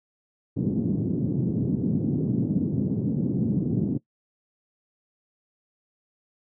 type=band-pass noise; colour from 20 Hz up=pink; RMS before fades=-25 dBFS; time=0.56-3.98 s; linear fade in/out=10 ms; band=130 to 300 Hz; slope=24 dB/octave; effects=noise-tail reverb RT60 0.1 s tail -20 dB re dry